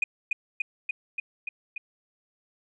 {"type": "tone with echo", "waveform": "sine", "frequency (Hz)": 2466, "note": "D#7", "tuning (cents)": -16, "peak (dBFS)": -19, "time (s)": [0.02, 0.04], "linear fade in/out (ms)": 5, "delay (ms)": 290, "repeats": 6, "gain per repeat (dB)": -2, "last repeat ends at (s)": 1.78, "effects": ["tanh soft clip ceiling -17 dBFS"]}